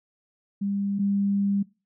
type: tone pair in turn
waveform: sine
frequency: 199.8 / 199.8 Hz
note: G3 / G3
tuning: +33 / +33 cents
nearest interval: unison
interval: 0 cents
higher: neither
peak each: -24 / -21 dBFS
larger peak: second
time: 0.61-0.99 / 0.99-1.63 s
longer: second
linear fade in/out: 10 ms
effects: noise-tail reverb RT60 0.3 s tail -22 dB re dry